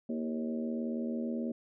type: harmonic tone with a mistuned harmonic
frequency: 78.4 Hz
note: D#2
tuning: 14 cents sharp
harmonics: 3 / 4 / 5 / 6 / 7 / 8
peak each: -33 / -43 / -42 / -49 / -43 / -48 dBFS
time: 0.09-1.52 s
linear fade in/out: 5 ms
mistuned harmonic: 4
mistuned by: +44 cents
effects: none